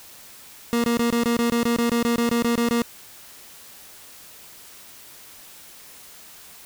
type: tone bursts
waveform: 30% pulse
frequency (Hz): 235.4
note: A#3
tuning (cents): +17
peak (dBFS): -16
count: 16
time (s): 0.73-2.82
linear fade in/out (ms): 0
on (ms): 110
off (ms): 22
effects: white hiss -45 dBFS RMS until 6.65 s